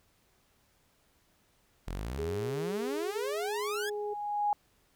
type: exponential sweep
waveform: sawtooth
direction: up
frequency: 40.09 to 1723 Hz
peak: -31 dBFS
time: 1.87-3.9 s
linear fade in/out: 10 ms
type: tone with pitch glide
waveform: sine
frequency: 412.4 to 416.7 Hz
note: G#4 to G#4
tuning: -12 to +6 cents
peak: -33 dBFS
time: 2.18-4.14 s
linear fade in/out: 10 ms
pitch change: +18 cents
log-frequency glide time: 2.73-3.43 s
type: tone with exponential growth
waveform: sine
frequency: 827 Hz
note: G#5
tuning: 8 cents flat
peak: -24 dBFS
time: 3.24-4.53 s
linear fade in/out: 1 ms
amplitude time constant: 280 ms
effects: pink hiss -69 dBFS RMS until 4.95 s